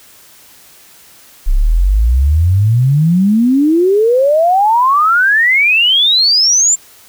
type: exponential sweep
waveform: sine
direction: up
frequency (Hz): 31 to 7400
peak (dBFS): -7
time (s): 1.46-6.76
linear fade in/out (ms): 20
effects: white hiss -42 dBFS RMS until 7.08 s